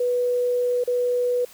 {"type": "tone with dropouts", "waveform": "sine", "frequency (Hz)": 491.3, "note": "B4", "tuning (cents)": -9, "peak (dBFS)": -19, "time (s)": [0, 1.45], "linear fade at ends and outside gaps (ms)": 5, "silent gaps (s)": [0.839, 0.875], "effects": ["white hiss -48 dBFS RMS until 1.53 s"]}